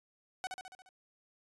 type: tone with echo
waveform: sawtooth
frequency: 749 Hz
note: F#5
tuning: 21 cents sharp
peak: -31 dBFS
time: 0.44-0.47 s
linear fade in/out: 0 ms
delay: 70 ms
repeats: 6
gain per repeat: -4 dB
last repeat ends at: 0.89 s
effects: resampled to 24000 Hz